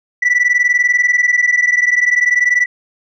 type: tone pair together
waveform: sine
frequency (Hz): 1955.1 / 1975.5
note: B6 / B6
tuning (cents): -18 / 0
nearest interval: unison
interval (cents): 18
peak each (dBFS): -11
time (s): 0.22-2.66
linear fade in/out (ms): 10
effects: tanh soft clip ceiling -7 dBFS